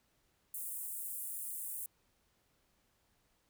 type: high-pass noise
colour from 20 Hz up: pink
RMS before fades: -42 dBFS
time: 0.54-1.86 s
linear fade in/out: 2 ms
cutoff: 8500 Hz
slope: 48 dB/octave
effects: pink hiss -75 dBFS RMS until 3.49 s